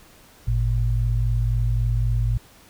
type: tone pair together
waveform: sine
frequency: 51.23 / 115 Hz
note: G#1 / A#2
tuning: -23 / -23 cents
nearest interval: octave + major second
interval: 1400 cents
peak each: -21 dBFS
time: 0.47-2.38 s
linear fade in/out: 10 ms
effects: pink hiss -51 dBFS RMS until 2.69 s